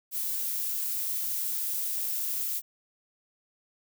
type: noise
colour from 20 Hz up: violet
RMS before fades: -31 dBFS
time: 0.11-2.62 s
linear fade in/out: 50 ms
effects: none